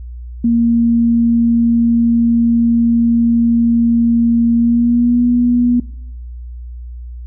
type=tone with pitch glide; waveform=sine; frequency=233.1 to 242.6 Hz; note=A#3 to B3; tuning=0 to -31 cents; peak=-9 dBFS; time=0.44-5.8 s; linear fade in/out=5 ms; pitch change=+69 cents; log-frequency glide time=4.54-5.23 s; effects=noise-tail reverb RT60 0.8 s tail -21 dB re dry + added 60 Hz sine -26 dBFS peak until 7.26 s